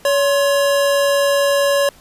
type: tone pair together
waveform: square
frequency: 563.8 / 1060 Hz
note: C#5 / C6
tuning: +29 / +22 cents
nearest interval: major seventh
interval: 1093 cents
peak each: -14 / -24 dBFS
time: 0.05-1.89 s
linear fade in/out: 2 ms
effects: pink hiss -47 dBFS RMS until 2 s + resampled to 32000 Hz